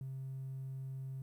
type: tone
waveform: triangle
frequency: 133.3 Hz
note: C3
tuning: 33 cents sharp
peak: -37 dBFS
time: 0.01-1.22 s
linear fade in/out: 2 ms
effects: tanh soft clip ceiling -37 dBFS + 12-bit